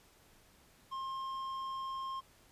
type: tone with tanh clipping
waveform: triangle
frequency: 1064 Hz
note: C6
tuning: 29 cents sharp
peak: -39 dBFS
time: 0.91-2.21 s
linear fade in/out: 20 ms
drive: 12 dB
effects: pink hiss -64 dBFS RMS until 2.51 s + resampled to 32000 Hz